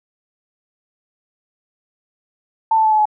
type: tone with pitch steps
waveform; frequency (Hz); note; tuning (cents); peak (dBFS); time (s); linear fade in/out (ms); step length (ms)
sine; 890 / 879.8 / 869.7 / 859.7 / 849.8; A5 / A5 / A5 / A5 / G#5; +20 / 0 / -20 / -40 / +40; -11; 2.71-3.055; 5; 69
effects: none